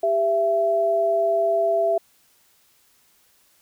sine tone pair together, 397.3 / 667.3 Hz, G4 / E5, +23 / +21 cents, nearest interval major sixth, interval 898 cents, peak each -25 / -18 dBFS, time 0.03-1.98 s, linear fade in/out 5 ms, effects white hiss -60 dBFS RMS until 3.61 s

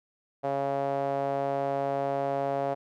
sawtooth tone with band-pass filter, 138.59 Hz, C#3, in tune, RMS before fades -29 dBFS, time 0.43-2.75 s, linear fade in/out 20 ms, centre 640 Hz, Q 3.9, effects none

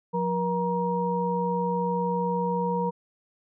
sine tone cluster, 178.7 / 477.4 / 944 Hz, F3 / A#4 / A#5, +40 / +41 / +22 cents, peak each -28 dBFS, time 0.13-2.91 s, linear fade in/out 20 ms, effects none

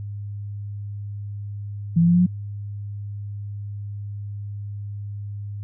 sine tone with pitch steps, 167.1 / 170.22 / 173.39 / 176.63 / 179.92 Hz, E3 / F3 / F3 / F3 / F#3, +24 / -44 / -12 / +20 / -48 cents, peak -13 dBFS, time 1.96-2.265 s, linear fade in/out 10 ms, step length 61 ms, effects added 102 Hz sine -29 dBFS peak until 5.63 s

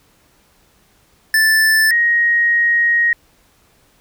square / sine tone pair in turn, 1760 / 1879.8 Hz, A6 / A#6, 0 / +14 cents, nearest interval minor second, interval 114 cents, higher second, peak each -11 dBFS, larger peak neither, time 1.34-1.91 / 1.91-3.13 s, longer second, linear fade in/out 2 ms, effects pink hiss -55 dBFS RMS until 4 s

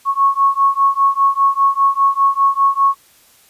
sine beating tone pair, 1099 / 1104 Hz, C#6 / C#6, -15 / -7 cents, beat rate 5 Hz, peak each -14 dBFS, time 0.05-2.96 s, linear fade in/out 50 ms, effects white hiss -50 dBFS RMS until 3.49 s + resampled to 32000 Hz

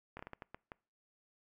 slowing click train, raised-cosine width 0.5 ms, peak -30 dBFS, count 8, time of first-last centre 0.17-0.719 s, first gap 23 ms, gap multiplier 1.4, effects noise-tail reverb RT60 0.4 s tail -25 dB re dry

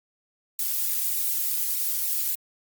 violet noise with flanger, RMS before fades -26 dBFS, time 0.59-2.35 s, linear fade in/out 2 ms, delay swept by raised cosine 0.61 to 3.61 ms, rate 3.4 Hz, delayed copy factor -0.7, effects Opus 48 kbps

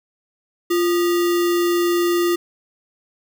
sine tone with sample-and-hold, 347.4 Hz, F4, 9 cents flat, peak -15 dBFS, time 0.7-2.36 s, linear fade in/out 10 ms, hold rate 1575 Hz, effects none

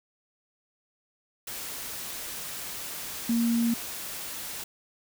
sine tone in noise, 233 Hz, A#3, 1 cent flat, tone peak -22 dBFS, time 3.29-3.74 s, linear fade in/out 5 ms, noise white, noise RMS -37 dBFS, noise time 1.47-4.64 s, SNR +12 dB, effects none

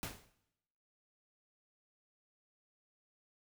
pink noise with exponential decay, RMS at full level -38 dBFS, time 0.03-0.32 s, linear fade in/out 0 ms, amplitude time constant 61 ms, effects noise-tail reverb RT60 0.9 s tail -18 dB re dry

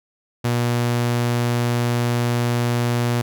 sawtooth tone, 120 Hz, B2, 49 cents flat, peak -14 dBFS, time 0.44-3.22 s, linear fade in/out 10 ms, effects none

